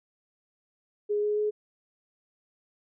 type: tone with pitch steps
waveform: sine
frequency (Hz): 415.3 / 418.7 / 422.1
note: G#4 / G#4 / G#4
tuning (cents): 0 / +14 / +28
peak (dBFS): -24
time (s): 1.09-1.51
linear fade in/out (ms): 20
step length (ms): 140
effects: none